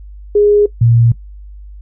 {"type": "tone pair in turn", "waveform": "sine", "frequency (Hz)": [413.5, 116.94], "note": ["G#4", "A#2"], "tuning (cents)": [-8, 6], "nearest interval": "octave + minor seventh", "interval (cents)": 2186, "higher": "first", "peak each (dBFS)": -6, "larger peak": "neither", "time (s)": [[0.35, 0.66], [0.81, 1.12]], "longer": "neither", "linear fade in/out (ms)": 5, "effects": ["noise-tail reverb RT60 0.1 s tail -18 dB re dry", "added 50 Hz sine -30 dBFS peak until 1.81 s"]}